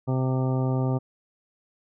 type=harmonic tone with a mistuned harmonic; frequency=130 Hz; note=C3; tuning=11 cents flat; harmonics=1 / 2 / 3 / 4 / 5 / 6 / 7 / 9; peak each=-23 / -29 / -33 / -35 / -37 / -39 / -40 / -42 dBFS; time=0.07-0.99 s; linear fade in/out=20 ms; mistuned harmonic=9; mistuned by=+17 cents; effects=none